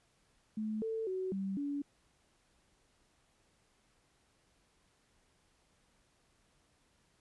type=tone with pitch steps; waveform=sine; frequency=216 / 445.8 / 374.4 / 193.9 / 285.4 Hz; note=A3 / A4 / F#4 / G3 / D4; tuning=-32 / +23 / +20 / -19 / -49 cents; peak=-34 dBFS; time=0.57-1.82 s; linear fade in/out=5 ms; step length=250 ms; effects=pink hiss -72 dBFS RMS until 7.2 s + resampled to 24000 Hz